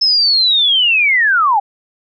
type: linear sweep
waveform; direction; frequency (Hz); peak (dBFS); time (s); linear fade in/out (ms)
sine; down; 5260 to 767; -9; 0.01-1.6; 10
effects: none